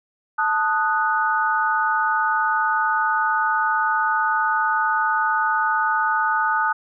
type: chord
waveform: sine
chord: D# diminished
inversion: second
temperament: equal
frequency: 880 / 1244.5 / 1480 Hz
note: A5 / D#6 / F#6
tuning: 0 / 0 / 0 cents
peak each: -22 dBFS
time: 0.38-6.73 s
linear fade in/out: 10 ms
effects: none

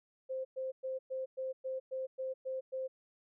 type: tone bursts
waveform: sine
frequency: 523.3 Hz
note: C5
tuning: in tune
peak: -35 dBFS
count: 10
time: 0.29-2.88 s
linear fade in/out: 20 ms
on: 160 ms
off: 110 ms
effects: none

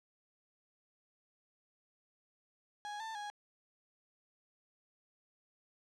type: tone with pitch steps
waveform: 35% pulse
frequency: 830 / 890 / 828 Hz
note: G#5 / A5 / G#5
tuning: -1 / +20 / -5 cents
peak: -39 dBFS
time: 2.85-3.3 s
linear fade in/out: 0 ms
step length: 150 ms
effects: low-pass 6000 Hz 12 dB/octave

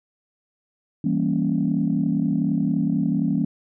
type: chord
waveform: sine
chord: E diminished seventh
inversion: none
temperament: equal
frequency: 164.81 / 196 / 233.1 / 277.2 Hz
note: E3 / G3 / Bb3 / Db4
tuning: 0 / 0 / 0 / 0 cents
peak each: -24 dBFS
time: 1.04-3.45 s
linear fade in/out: 5 ms
effects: tanh soft clip ceiling -10 dBFS

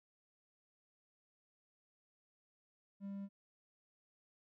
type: tone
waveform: triangle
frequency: 198.2 Hz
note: G3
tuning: 19 cents sharp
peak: -40 dBFS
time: 3-3.29 s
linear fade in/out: 50 ms
effects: none

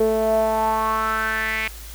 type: tone with band-pass filter sweep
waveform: sawtooth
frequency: 219.9 Hz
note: A3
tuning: 1 cent flat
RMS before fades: -21 dBFS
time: 0-1.68 s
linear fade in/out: 5 ms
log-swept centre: 470 to 2300 Hz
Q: 5.2
effects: added 54 Hz sine -36 dBFS peak until 1.94 s + white hiss -41 dBFS RMS until 1.94 s

